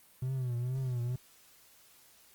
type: tone with vibrato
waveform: triangle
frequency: 126.1 Hz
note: B2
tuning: 36 cents sharp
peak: -29 dBFS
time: 0.22-1.16 s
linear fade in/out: 5 ms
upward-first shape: triangle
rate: 2.2 Hz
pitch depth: 110 cents each way
effects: white hiss -61 dBFS RMS until 2.34 s + Opus 32 kbps